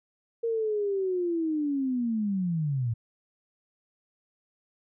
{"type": "linear sweep", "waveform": "sine", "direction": "down", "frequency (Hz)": [466.2, 110], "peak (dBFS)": -25, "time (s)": [0.43, 2.94], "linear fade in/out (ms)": 10, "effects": []}